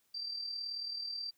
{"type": "tone with amplitude modulation", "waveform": "sine", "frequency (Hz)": 4690, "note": "D8", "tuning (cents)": -3, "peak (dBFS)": -35, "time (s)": [0.14, 1.31], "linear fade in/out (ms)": 10, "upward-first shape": "sine", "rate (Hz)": 38.5, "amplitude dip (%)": 50, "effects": ["white hiss -74 dBFS RMS until 1.37 s"]}